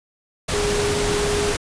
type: tone in noise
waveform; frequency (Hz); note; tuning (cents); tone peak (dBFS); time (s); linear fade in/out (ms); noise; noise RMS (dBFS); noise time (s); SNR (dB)
sine; 412.2; G#4; -13; -21; 0.53-1.53; 10; pink; -23; 0.48-1.57; -1
effects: resampled to 22050 Hz